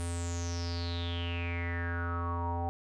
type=tone with low-pass filter sweep; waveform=square; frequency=85.9 Hz; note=F2; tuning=28 cents flat; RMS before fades=-34 dBFS; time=0-2.69 s; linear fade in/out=0 ms; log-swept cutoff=9400 to 780 Hz; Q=9.1; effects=none